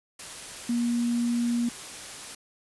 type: tone in noise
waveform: sine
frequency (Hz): 237.8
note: A#3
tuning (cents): +35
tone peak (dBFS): -23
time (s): 0.69-1.69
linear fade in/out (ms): 5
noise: white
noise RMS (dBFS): -40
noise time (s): 0.19-2.35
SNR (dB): +14
effects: resampled to 24000 Hz